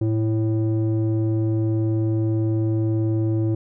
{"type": "tone with low-pass filter", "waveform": "square", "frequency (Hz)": 110.2, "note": "A2", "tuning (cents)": 3, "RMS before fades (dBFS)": -21, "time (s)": [0.01, 3.55], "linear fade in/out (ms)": 5, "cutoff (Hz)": 380, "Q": 2.3, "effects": []}